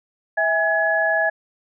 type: tone cluster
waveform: sine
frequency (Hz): 651 / 818 / 1692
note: E5 / G#5 / G#6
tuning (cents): -22 / -26 / +32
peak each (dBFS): -21 / -25 / -19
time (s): 0.37-1.3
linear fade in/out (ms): 10
effects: none